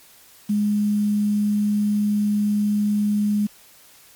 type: tone with quantisation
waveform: sine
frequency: 207.7 Hz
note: G#3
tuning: in tune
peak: -17 dBFS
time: 0.49-3.47 s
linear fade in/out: 10 ms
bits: 7
effects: white hiss -50 dBFS RMS until 4.15 s + MP3 96 kbps